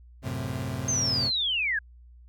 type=chord; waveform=30% pulse; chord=F# diminished; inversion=none; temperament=equal; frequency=92.5 / 110 / 130.81 Hz; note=F#2 / A2 / C3; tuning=0 / 0 / 0 cents; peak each=-33 / -33 / -30 dBFS; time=0.22-1.31 s; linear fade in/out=50 ms
type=linear sweep; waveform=sine; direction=down; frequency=6400 to 1597 Hz; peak=-24 dBFS; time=0.88-1.79 s; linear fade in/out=5 ms
effects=added 60 Hz sine -48 dBFS peak until 2.28 s